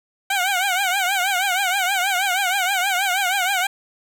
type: tone with vibrato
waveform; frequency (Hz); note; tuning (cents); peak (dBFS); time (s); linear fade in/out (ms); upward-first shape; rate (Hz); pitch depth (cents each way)
15% pulse; 758; F#5; +42; -12; 0.3-3.67; 5; triangle; 6.3; 140
effects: none